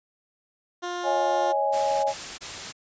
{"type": "tone", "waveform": "15% pulse", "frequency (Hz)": 353.3, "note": "F4", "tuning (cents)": 20, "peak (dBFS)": -23, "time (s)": [0.82, 1.53], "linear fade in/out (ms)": 20}
{"type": "chord", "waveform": "sine", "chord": "C# suspended second", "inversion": "none", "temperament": "equal with one note detuned", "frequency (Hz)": [554.4, 633.5, 830.6], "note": ["C#5", "D#5", "G#5"], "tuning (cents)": [0, 31, 0], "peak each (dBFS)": [-26, -28, -24], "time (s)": [1.03, 2.14], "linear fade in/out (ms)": 50}
{"type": "noise bursts", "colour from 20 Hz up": "white", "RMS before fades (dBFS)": -35, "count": 3, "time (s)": [1.72, 2.726], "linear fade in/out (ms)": 20, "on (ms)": 320, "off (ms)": 23}
{"effects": ["resampled to 16000 Hz"]}